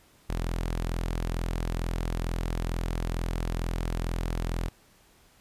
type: tone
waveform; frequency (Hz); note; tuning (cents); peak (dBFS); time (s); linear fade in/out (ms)
sawtooth; 42.22; E1; +42; -24; 0.29-4.69; 10
effects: pink hiss -60 dBFS RMS until 5.4 s + resampled to 32000 Hz